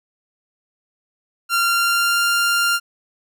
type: tone with pitch glide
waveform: sawtooth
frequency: 1381 to 1394.6 Hz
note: F6 to F6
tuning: -20 to -3 cents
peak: -12 dBFS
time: 1.49-2.8 s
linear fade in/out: 50 ms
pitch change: +17 cents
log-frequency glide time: 1.61-2.22 s
effects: none